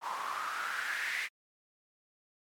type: noise with band-pass filter sweep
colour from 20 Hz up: white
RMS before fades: -36 dBFS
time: 0.01-1.29 s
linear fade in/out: 50 ms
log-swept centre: 950 to 2100 Hz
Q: 5.7
effects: MP3 96 kbps